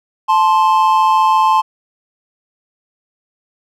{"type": "tone pair together", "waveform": "triangle", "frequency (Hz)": [873, 1047.6], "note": ["A5", "C6"], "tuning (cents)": [-14, 2], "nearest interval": "minor third", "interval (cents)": 316, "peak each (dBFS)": -10, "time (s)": [0.28, 1.62], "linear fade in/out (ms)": 20, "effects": []}